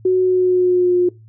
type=tone with pitch glide; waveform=sine; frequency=370 to 357 Hz; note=F#4 to F4; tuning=0 to +38 cents; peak=-11 dBFS; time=0.05-1.09 s; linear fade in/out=5 ms; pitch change=-62 cents; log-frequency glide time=0.22-0.96 s; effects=noise-tail reverb RT60 0.2 s tail -20 dB re dry + added 110 Hz sine -41 dBFS peak until 1.28 s